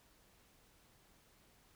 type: silence
effects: pink hiss -68 dBFS RMS until 1.75 s